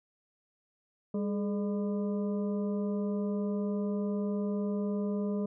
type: harmonic tone with a mistuned harmonic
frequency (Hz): 201.3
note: G3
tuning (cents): +46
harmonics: 1 / 2 / 3 / 5 / 6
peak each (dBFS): -30 / -36 / -41 / -51 / -55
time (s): 1.14-5.46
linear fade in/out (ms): 5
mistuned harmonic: 2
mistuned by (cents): +81
effects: none